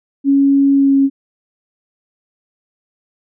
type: tone with pitch glide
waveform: sine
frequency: 277.2 to 274 Hz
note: C#4 to C#4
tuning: 0 to -20 cents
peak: -8 dBFS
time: 0.24-1.1 s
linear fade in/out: 50 ms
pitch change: -20 cents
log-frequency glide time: 0.73-0.96 s
effects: none